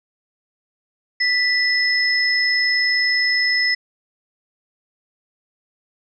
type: tone pair together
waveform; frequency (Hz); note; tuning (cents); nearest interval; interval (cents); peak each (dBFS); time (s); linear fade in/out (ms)
sine; 1975.5 / 5185; B6 / E8; 0 / -29; octave + perfect fourth; 1671; -17 / -20; 1.2-3.75; 10
effects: none